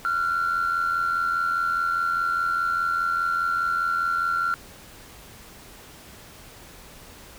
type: tone pair together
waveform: sine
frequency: 1371 / 1455.9 Hz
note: F6 / F#6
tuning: -32 / -28 cents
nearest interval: minor second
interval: 104 cents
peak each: -21 / -27 dBFS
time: 0.05-4.54 s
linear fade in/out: 0 ms
effects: tanh soft clip ceiling -17 dBFS + pink hiss -46 dBFS RMS until 7.38 s